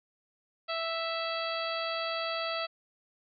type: harmonic tone with a mistuned harmonic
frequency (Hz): 659.3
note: E5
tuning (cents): 0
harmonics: 1 / 2 / 3 / 4 / 5 / 6 / 7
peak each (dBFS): -35 / -36 / -42 / -40 / -41 / -43 / -41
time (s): 0.68-2.67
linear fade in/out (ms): 20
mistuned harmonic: 7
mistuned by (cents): -17
effects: none